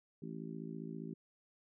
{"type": "harmonic tone", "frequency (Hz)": 55, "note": "A1", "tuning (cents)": 0, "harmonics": [3, 4, 5, 6, 7], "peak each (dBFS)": [-46, -47, -49, -52, -51], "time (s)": [0.22, 1.14], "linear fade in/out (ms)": 5, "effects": []}